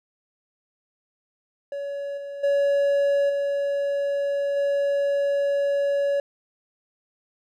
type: tone with level steps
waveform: triangle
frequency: 564 Hz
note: C#5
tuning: 30 cents sharp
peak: -26 / -30 / -16 / -20 / -18 dBFS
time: 1.72-6.2 s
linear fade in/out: 2 ms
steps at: 2.17 / 2.43 / 3.29 / 4.56 s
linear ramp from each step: 10 ms
effects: none